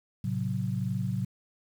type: chord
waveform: sine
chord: F# diminished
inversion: first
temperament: just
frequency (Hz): 111 / 133.2 / 185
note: A2 / C3 / F#3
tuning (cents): +16 / +31 / 0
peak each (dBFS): -32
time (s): 0.24-1.25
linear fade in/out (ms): 5
effects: 9-bit